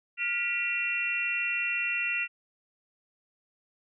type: tone cluster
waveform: sine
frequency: 1416 / 1958 / 2391 / 2732 Hz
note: F6 / B6 / D7 / F7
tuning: +23 / -15 / +30 / -39 cents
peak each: -37 / -34 / -34 / -29 dBFS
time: 0.17-2.28 s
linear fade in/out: 50 ms
effects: none